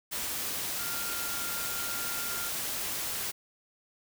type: tone in noise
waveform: sine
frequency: 1396.9 Hz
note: F6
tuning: in tune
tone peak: -40 dBFS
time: 0.78-2.5 s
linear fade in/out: 20 ms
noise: white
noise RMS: -34 dBFS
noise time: 0.11-3.32 s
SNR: -9 dB
effects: none